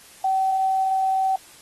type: tone with quantisation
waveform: sine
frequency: 765 Hz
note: G5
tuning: 42 cents flat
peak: -18 dBFS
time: 0.24-1.36 s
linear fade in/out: 5 ms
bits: 8
effects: white hiss -48 dBFS RMS until 1.61 s + AAC 32 kbps